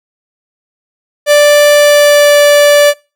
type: tone with pitch glide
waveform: 45% pulse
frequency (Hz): 587 to 582.6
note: D5 to D5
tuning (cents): -1 to -14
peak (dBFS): -3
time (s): 1.26-2.94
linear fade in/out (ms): 50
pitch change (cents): -13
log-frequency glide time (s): 1.7-2.39
effects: noise-tail reverb RT60 0.3 s tail -23 dB re dry